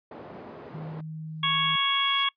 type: band-pass noise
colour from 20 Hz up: white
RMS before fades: -43 dBFS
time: 0.11-1.01 s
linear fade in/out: 5 ms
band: 140 to 640 Hz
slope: 12 dB/octave
type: tone with vibrato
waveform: sine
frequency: 157.5 Hz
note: D#3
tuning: 21 cents sharp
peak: -34 dBFS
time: 0.74-1.76 s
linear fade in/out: 5 ms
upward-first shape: sine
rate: 20 Hz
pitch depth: 11 cents each way
type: noise with exponential growth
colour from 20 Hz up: violet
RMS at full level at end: -35 dBFS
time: 1.27-2.24 s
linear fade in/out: 2 ms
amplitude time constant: 210 ms
type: harmonic tone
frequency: 554.4 Hz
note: C#5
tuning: in tune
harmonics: 2 / 3 / 4 / 5 / 6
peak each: -27 / -35 / -30 / -33 / -25 dBFS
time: 1.43-2.29 s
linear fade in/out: 5 ms
effects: noise-tail reverb RT60 0.1 s tail -24 dB re dry + resampled to 11025 Hz